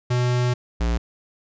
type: tone pair in turn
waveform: square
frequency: 123.47 / 58.14 Hz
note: B2 / A#1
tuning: 0 / -4 cents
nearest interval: octave + minor second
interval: 1304 cents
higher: first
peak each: -19 / -20 dBFS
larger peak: first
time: 0.1-0.54 / 0.8-0.98 s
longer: first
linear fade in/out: 10 ms
effects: resampled to 16000 Hz